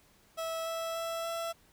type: tone with pitch steps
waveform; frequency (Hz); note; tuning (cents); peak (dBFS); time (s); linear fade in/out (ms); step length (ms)
30% pulse; 653 / 657.9 / 662.9 / 667.9; E5 / E5 / E5 / E5; -17 / -4 / +10 / +23; -31; 0.37-1.53; 20; 290
effects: pink hiss -64 dBFS RMS until 1.72 s